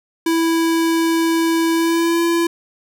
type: tone with pitch glide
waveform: square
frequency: 329.6 to 337.7 Hz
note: E4 to E4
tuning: 0 to +42 cents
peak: -15 dBFS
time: 0.26-2.47 s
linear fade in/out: 5 ms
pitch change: +42 cents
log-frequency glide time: 1.73-2.22 s
effects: none